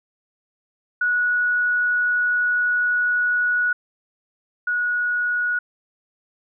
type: tone pair in turn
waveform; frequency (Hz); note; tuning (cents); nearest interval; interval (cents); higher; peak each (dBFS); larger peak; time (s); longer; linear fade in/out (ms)
sine; 1464 / 1458.2; F#6 / F#6; -19 / -26; unison; 7; first; -17 / -19; first; 1.01-3.73 / 4.67-5.59; first; 5
effects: none